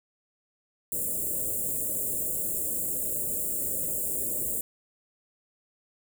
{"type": "band-stop noise", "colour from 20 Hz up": "white", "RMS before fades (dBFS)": -30, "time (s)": [0.92, 4.61], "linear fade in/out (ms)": 2, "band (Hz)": [640, 7200], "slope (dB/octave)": 96, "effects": []}